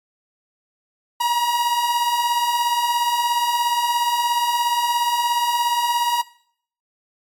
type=beating tone pair; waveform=45% pulse; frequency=941 / 958 Hz; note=A#5 / A#5; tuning=+16 / +47 cents; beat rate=17 Hz; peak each=-26 / -18 dBFS; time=1.2-6.22 s; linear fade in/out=10 ms; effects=noise-tail reverb RT60 0.6 s tail -20 dB re dry + AAC 64 kbps